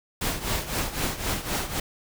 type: noise with tremolo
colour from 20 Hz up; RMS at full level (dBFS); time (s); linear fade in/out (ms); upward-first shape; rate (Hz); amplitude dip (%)
pink; -25; 0.21-1.8; 5; triangle; 3.9; 80
effects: none